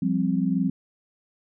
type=chord; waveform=sine; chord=F suspended second; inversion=none; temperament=just; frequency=174.61 / 196.44 / 261.9 Hz; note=F3 / G3 / C4; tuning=0 / +4 / +2 cents; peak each=-25 dBFS; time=0.02-0.7 s; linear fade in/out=5 ms; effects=none